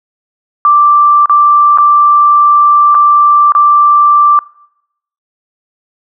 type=tone with dropouts; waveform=sine; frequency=1174.7 Hz; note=D6; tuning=in tune; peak=-3 dBFS; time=0.65-4.39 s; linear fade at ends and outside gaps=1 ms; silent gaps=1.258-1.296 / 1.775-1.784 / 2.946-2.95 / 3.521-3.55 s; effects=noise-tail reverb RT60 0.8 s tail -23 dB re dry